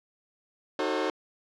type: chord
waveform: sawtooth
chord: D# diminished seventh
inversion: none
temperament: just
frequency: 311.1 / 373.4 / 448 / 537.6 Hz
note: D#4 / F#4 / A4 / C5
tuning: 0 / +16 / +31 / +47 cents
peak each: -28 dBFS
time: 0.79-1.1 s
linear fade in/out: 2 ms
effects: low-pass 4000 Hz 12 dB/octave